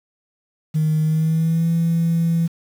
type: tone with pitch glide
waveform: sine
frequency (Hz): 155.56 to 166.73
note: D#3 to E3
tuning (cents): 0 to +20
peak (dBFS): -14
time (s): 0.74-2.48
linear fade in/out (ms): 20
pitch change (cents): +120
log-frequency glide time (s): 1.02-1.69
effects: tanh soft clip ceiling -12 dBFS + 7-bit

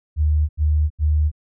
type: tone bursts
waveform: sine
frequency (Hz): 76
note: D#2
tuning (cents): -40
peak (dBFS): -14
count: 3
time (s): 0.16-1.316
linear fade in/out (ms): 50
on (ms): 330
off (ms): 83
effects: none

